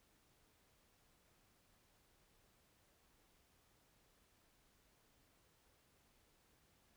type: silence
effects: pink hiss -74 dBFS RMS until 6.96 s